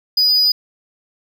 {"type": "tone", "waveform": "triangle", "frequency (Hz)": 4947, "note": "D#8", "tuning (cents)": -11, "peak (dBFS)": -10, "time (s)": [0.17, 0.52], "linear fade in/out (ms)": 5, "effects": []}